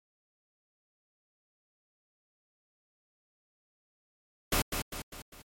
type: noise with echo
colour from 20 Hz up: pink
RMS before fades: -27 dBFS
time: 4.52-4.62 s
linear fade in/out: 5 ms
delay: 200 ms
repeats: 4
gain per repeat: -6 dB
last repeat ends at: 5.42 s
effects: MP3 64 kbps